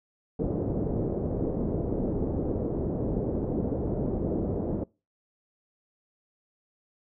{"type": "low-pass noise", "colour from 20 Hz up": "white", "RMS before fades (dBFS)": -29, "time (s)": [0.39, 4.84], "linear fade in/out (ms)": 5, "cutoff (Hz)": 460, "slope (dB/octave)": 24, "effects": ["noise-tail reverb RT60 0.3 s tail -25 dB re dry"]}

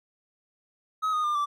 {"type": "tone with pitch steps", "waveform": "triangle", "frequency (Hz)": [1273, 1236, 1200.2, 1165.3], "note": ["D#6", "D#6", "D6", "D6"], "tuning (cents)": [39, -12, 37, -14], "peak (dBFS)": -22, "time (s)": [1.02, 1.46], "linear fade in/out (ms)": 20, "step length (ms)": 110, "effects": []}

